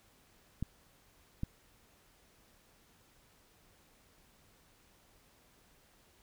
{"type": "clicks", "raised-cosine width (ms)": 5, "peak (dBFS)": -22, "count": 2, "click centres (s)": [0.626, 1.434], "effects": ["pink hiss -66 dBFS RMS until 6.22 s"]}